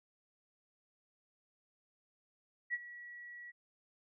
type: tone with ADSR envelope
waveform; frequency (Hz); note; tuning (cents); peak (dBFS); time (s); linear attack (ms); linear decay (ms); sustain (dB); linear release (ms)
sine; 1930; B6; -40; -31; 2.7-3.52; 36; 38; -16; 24
effects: none